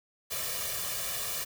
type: noise with comb filter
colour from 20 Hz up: white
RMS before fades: -34 dBFS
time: 0.3-1.45 s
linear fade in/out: 20 ms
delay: 1.7 ms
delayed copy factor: +0.8
effects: none